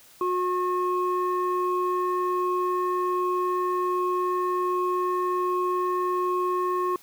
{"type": "tone pair together", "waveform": "sine", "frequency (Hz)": [362.1, 1085], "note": ["F#4", "C#6"], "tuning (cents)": [-37, -37], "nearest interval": "octave + perfect fifth", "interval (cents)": 1900, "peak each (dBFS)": -24, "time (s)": [0.21, 6.96], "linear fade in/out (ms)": 2, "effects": ["tanh soft clip ceiling -18 dBFS", "white hiss -53 dBFS RMS until 7.02 s"]}